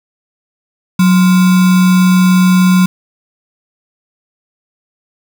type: tone with sample-and-hold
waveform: sine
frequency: 183.4 Hz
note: F#3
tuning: 15 cents flat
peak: -5 dBFS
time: 0.99-2.86 s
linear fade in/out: 5 ms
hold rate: 1225 Hz
effects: none